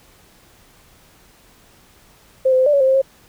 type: tone with pitch steps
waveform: sine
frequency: 524 / 515 / 518 / 589 / 561 / 526 / 530 / 538 Hz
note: C5 / C5 / C5 / D5 / C#5 / C5 / C5 / C5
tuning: +2 / -28 / -17 / +5 / +21 / +9 / +22 / +48 cents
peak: -11 dBFS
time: 2.45-3.018 s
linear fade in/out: 10 ms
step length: 71 ms
effects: pink hiss -51 dBFS RMS until 3.28 s